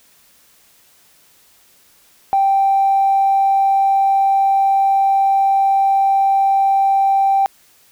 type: tone with tanh clipping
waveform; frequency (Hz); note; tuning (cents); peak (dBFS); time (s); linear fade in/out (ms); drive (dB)
triangle; 783; G5; -2; -11; 2.33-7.46; 0; 4
effects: white hiss -52 dBFS RMS until 7.91 s